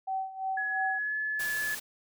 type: tone with tremolo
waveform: sine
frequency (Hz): 765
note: G5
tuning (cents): -42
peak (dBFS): -28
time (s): 0.07-0.99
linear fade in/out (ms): 10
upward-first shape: sine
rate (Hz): 2.9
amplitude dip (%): 80
type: tone with pitch glide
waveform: sine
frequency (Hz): 1686 to 1719.4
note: G#6 to A6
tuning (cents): +26 to -40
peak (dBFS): -29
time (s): 0.57-1.75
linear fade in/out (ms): 5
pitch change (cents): +34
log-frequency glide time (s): 0.97-1.17
type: noise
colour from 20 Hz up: white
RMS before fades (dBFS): -39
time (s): 1.39-1.8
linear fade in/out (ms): 10
effects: none